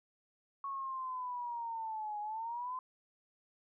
sine linear two-way sweep, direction down then up, 1108.7 to 829 to 1033 Hz, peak -37 dBFS, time 0.64-2.79 s, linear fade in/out 2 ms, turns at 2.2 s, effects none

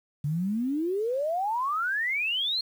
sine exponential sweep, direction up, 140 to 4315 Hz, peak -25 dBFS, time 0.24-2.61 s, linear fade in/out 5 ms, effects 9-bit

